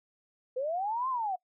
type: linear two-way sweep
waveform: sine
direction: up then down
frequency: 488.8 to 1069 to 713 Hz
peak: -29 dBFS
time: 0.56-1.36 s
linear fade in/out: 10 ms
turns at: 1.09 s
effects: noise-tail reverb RT60 0.1 s tail -23 dB re dry